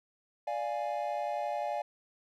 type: chord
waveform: triangle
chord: D diminished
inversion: none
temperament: equal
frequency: 587.3 / 698.5 / 830.6 Hz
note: D5 / F5 / Ab5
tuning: 0 / 0 / 0 cents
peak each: -34 dBFS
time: 0.47-1.82 s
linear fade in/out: 5 ms
effects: none